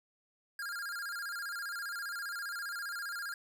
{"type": "tone with vibrato", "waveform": "square", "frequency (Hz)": 1508, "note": "F#6", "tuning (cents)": 32, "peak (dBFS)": -38, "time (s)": [0.59, 3.34], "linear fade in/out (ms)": 2, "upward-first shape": "square", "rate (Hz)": 15, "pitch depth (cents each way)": 130, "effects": []}